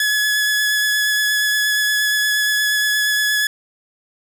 sawtooth tone with vibrato, 1700 Hz, G#6, 40 cents sharp, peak -12 dBFS, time 0-3.47 s, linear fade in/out 2 ms, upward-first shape sine, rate 8.5 Hz, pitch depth 12 cents each way, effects none

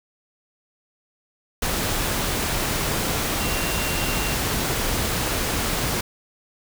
sine tone in noise, 2758 Hz, F7, 22 cents flat, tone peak -32 dBFS, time 3.4-4.34 s, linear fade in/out 5 ms, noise pink, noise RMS -24 dBFS, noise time 1.62-6.01 s, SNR -11 dB, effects none

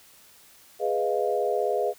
sine chord, F half-diminished seventh, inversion first, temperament equal, 415.3 / 493.9 / 622.3 / 698.5 Hz, Ab4 / Cb5 / Eb5 / F5, 0 / 0 / 0 / 0 cents, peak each -27 / -28 / -29 / -29 dBFS, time 0.79-1.94 s, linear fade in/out 50 ms, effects white hiss -54 dBFS RMS until 1.98 s

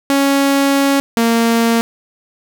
sawtooth tone pair in turn, 277.2 / 230.6 Hz, C#4 / A#3, 0 / -19 cents, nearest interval minor third, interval 319 cents, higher first, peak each -7 dBFS, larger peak neither, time 0.1-1 / 1.17-1.81 s, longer first, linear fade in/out 0 ms, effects none

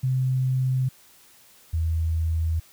sine tone pair in turn, 129.7 / 81.16 Hz, C3 / E2, -15 / -26 cents, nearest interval minor sixth, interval 811 cents, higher first, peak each -20 / -21 dBFS, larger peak first, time 0.03-0.89 / 1.73-2.6 s, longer second, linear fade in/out 10 ms, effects white hiss -54 dBFS RMS until 2.72 s

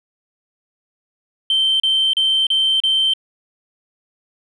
sine tone bursts, 3114 Hz, G7, 12 cents flat, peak -12 dBFS, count 5, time 1.5-3.136 s, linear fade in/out 2 ms, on 300 ms, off 34 ms, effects tanh soft clip ceiling -10 dBFS

